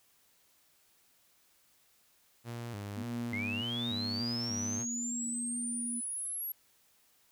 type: tone with vibrato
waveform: sawtooth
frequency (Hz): 109.6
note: A2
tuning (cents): -6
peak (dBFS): -35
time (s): 2.44-4.86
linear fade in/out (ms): 50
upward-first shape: square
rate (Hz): 1.7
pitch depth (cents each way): 130
type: tone with pitch glide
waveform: sine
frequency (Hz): 239.1 to 237.7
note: A#3 to A#3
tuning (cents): +44 to +34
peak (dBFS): -37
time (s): 2.96-6.01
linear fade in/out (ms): 20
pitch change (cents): -10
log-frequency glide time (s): 3.23-3.48
type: linear sweep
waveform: sine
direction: up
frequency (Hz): 2055 to 11600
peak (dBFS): -35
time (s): 3.33-6.52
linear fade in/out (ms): 2
effects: white hiss -68 dBFS RMS until 7.31 s